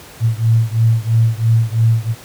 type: beating tone pair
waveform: sine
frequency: 112.3 / 115.3 Hz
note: A2 / A#2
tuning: +36 / -19 cents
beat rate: 3 Hz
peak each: -13 / -14 dBFS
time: 0.2-2.15 s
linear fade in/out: 50 ms
effects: pink hiss -38 dBFS RMS until 2.24 s + high-pass 60 Hz 12 dB/octave